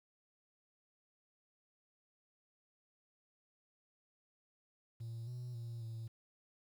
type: tone with pitch steps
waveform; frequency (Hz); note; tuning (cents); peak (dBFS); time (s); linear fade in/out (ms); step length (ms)
triangle; 115.2 / 122.9 / 116.8 / 113.6; A#2 / B2 / A#2 / A#2; -20 / -8 / +4 / -44; -39; 5-6.08; 10; 270
effects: tanh soft clip ceiling -37 dBFS + 11-bit